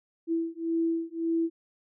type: beating tone pair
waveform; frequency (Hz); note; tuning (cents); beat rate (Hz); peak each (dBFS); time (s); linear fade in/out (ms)
sine; 329.6 / 331.4; E4 / E4; 0 / +9; 1.8; -29; 0.27-1.5; 50
effects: none